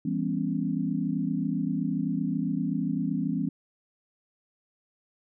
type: chord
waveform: sine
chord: C# half-diminished seventh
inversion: first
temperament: just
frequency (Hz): 166.31 / 199.57 / 249.5 / 277.2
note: E3 / G3 / B3 / C#4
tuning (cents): +16 / +31 / +18 / 0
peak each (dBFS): -31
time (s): 0.05-3.49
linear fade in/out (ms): 5
effects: none